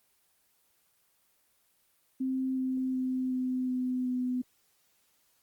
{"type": "tone with pitch steps", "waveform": "sine", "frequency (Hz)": [261.6, 259.5, 257.4, 255.3, 253.3, 251.2], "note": ["C4", "C4", "C4", "C4", "B3", "B3"], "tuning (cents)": [0, -14, -28, -42, 44, 30], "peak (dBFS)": -28, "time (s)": [2.2, 4.42], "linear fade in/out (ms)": 10, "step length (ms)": 370, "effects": ["white hiss -70 dBFS RMS until 5.42 s", "Opus 24 kbps"]}